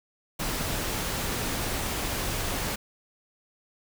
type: noise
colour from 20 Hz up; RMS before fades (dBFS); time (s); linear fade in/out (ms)
pink; -30; 0.39-2.76; 10
effects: none